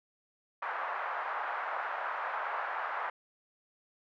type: band-pass noise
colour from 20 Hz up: white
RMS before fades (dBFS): -36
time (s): 0.62-3.1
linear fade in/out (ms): 5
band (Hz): 680 to 1500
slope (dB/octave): 24
effects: none

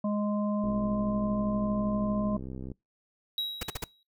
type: harmonic tone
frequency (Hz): 207.7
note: G#3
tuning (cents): 0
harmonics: 1 / 3 / 5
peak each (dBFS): -27 / -34 / -39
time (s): 0.04-2.37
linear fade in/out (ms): 5
type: click train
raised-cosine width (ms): 3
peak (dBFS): -27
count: 136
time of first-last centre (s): 0.64-2.717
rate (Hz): 65
type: tone with exponential decay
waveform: triangle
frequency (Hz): 3850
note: B7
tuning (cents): -45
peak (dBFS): -25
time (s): 3.38-4.03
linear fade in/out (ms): 1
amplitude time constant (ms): 140
type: noise bursts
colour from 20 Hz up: pink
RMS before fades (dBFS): -33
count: 4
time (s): 3.61-3.842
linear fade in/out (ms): 5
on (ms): 22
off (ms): 48
effects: noise-tail reverb RT60 0.2 s tail -25 dB re dry

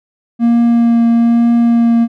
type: tone with vibrato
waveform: triangle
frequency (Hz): 233.8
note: A#3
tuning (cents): +5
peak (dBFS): -5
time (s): 0.39-2.08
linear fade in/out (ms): 50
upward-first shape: triangle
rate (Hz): 1.1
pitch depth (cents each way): 12
effects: none

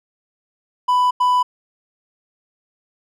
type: tone bursts at uneven times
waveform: triangle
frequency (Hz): 994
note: B5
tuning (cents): +11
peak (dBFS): -11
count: 2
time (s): 0.88-1.11 / 1.2-1.43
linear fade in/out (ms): 10
effects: none

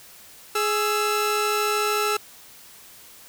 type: tone pair together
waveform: sawtooth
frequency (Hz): 418.5 / 1328.7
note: G#4 / E6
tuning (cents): +13 / +13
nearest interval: octave + minor sixth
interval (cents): 2000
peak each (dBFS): -20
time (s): 0.55-2.17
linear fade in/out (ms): 5
effects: white hiss -47 dBFS RMS until 3.28 s

